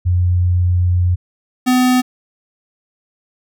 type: tone pair in turn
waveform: sine / square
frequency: 89.2 / 252.3 Hz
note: F2 / B3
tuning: +37 / +37 cents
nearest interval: octave + tritone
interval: 1800 cents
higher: second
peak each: -11 dBFS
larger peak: neither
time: 0.05-1.16 / 1.66-2.02 s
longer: first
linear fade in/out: 20 ms
effects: none